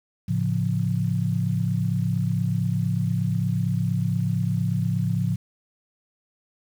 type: chord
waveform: sine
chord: A augmented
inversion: none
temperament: equal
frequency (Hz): 110 / 138.59 / 174.61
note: A2 / C#3 / E#3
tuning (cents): 0 / 0 / 0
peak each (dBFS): -25 / -26 / -25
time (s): 0.28-5.36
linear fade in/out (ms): 10
effects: 8-bit